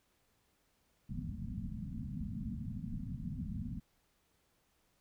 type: low-pass noise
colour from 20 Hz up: white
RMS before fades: -41 dBFS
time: 1.09-3.8 s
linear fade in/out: 5 ms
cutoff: 250 Hz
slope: 96 dB/octave
effects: pink hiss -75 dBFS RMS until 5 s